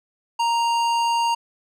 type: tone with hard clipping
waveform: sine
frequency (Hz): 932.3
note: A#5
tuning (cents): 0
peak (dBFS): -20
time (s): 0.39-1.35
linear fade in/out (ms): 10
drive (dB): 14
effects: none